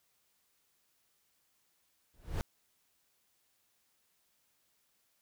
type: noise with exponential growth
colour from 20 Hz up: brown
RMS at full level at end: -28 dBFS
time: 2.14-2.41 s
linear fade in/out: 0 ms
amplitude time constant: 58 ms
effects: white hiss -75 dBFS RMS until 5.21 s